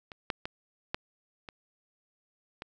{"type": "clicks", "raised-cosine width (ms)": 0.3, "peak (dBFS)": [-27, -13, -19, -14, -26, -23], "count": 6, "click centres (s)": [0.118, 0.302, 0.455, 0.945, 1.488, 2.621], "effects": []}